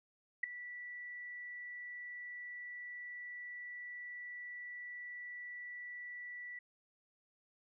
sine tone with ADSR envelope, 1959 Hz, B6, 15 cents flat, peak -27 dBFS, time 0.43-6.59 s, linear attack 8 ms, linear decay 5 ms, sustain -17 dB, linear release 4 ms, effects none

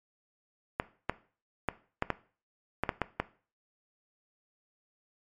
clicks, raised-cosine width 0.5 ms, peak -12 dBFS, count 9, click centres 0.799 / 1.096 / 1.687 / 2.024 / 2.103 / 2.836 / 2.892 / 3.017 / 3.2 s, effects noise-tail reverb RT60 0.4 s tail -17 dB re dry + MP3 64 kbps

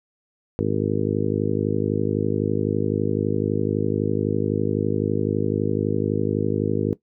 harmonic tone, 51.91 Hz, G#1, in tune, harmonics 2 / 3 / 4 / 5 / 6 / 7 / 8 / 9, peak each -28 / -28 / -28 / -28 / -28 / -28 / -28 / -28 dBFS, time 0.59-6.93 s, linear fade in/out 0 ms, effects noise-tail reverb RT60 0.1 s tail -17 dB re dry

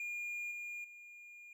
triangle tone with level steps, 2420 Hz, D#7, 49 cents flat, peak -37 / -40 / -50 dBFS, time 0-1.53 s, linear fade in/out 2 ms, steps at 0.51 / 0.84 s, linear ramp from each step 5 ms, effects none

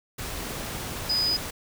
sine tone in noise, 4978 Hz, D#8, in tune, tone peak -22 dBFS, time 1.09-1.37 s, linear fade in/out 10 ms, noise pink, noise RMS -34 dBFS, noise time 0.18-1.51 s, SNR +9 dB, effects none

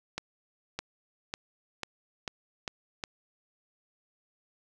accelerating click train, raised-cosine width 0.2 ms, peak -16 dBFS, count 7, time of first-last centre 0.18-3.038 s, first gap 610 ms, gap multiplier 0.9, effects none

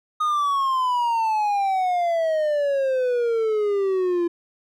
triangle exponential sweep, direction down, 1244.5 to 340 Hz, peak -17 dBFS, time 0.2-4.28 s, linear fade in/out 10 ms, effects none

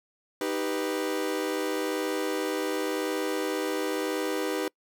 40% pulse chord, Eb augmented, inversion none, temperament equal, 311.1 / 392 / 493.9 Hz, Eb4 / G4 / B4, 0 / 0 / 0 cents, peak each -31 dBFS, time 0.41-4.68 s, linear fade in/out 2 ms, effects noise-tail reverb RT60 0.1 s tail -26 dB re dry

